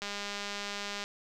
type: click train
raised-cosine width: 0.2 ms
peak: -20 dBFS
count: 208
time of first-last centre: 0.02-1.04 s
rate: 203 Hz
effects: none